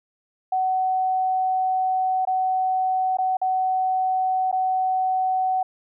sine tone with dropouts, 750 Hz, F#5, 23 cents sharp, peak -19 dBFS, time 0.52-5.63 s, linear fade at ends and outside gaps 5 ms, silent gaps 2.252-2.272 / 3.171-3.185 / 3.37-3.415 / 4.515-4.526 s, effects none

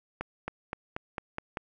accelerating click train, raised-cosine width 0.5 ms, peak -18 dBFS, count 7, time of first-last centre 0.21-1.572 s, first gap 270 ms, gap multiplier 0.93, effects none

